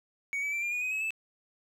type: tone with pitch steps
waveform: triangle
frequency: 2242 / 2293 / 2345 / 2399 / 2453 / 2509 / 2566 / 2625 Hz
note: C#7 / D7 / D7 / D7 / D#7 / D#7 / E7 / E7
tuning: +19 / -42 / -3 / +36 / -25 / +14 / -47 / -8 cents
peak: -28 dBFS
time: 0.33-1.106 s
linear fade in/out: 0 ms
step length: 97 ms
effects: none